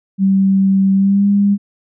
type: tone with pitch glide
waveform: sine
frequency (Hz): 193.5 to 201.5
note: G3 to G3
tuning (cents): -22 to +48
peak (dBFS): -9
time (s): 0.18-1.58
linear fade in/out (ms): 50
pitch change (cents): +70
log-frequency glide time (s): 0.94-1.27
effects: none